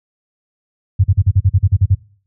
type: tone bursts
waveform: sine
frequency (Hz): 95.4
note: G2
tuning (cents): -47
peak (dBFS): -6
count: 11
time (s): 0.99-1.948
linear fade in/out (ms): 10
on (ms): 48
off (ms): 43
effects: noise-tail reverb RT60 0.5 s tail -23 dB re dry + high-pass 60 Hz 12 dB/octave